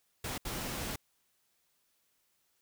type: noise bursts at uneven times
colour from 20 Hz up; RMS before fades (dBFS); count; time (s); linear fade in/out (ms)
pink; -38; 2; 0.24-0.38 / 0.45-0.96; 5
effects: white hiss -75 dBFS RMS until 2.61 s